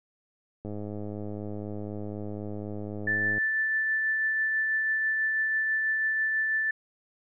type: click train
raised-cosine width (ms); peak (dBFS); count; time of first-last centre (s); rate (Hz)
2; -24; 285; 0.65-3.381; 104
type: tone with tremolo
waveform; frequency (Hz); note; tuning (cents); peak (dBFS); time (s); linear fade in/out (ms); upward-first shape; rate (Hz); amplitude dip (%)
sine; 1760; A6; 0; -23; 3.07-6.71; 5; triangle; 6.1; 25
effects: none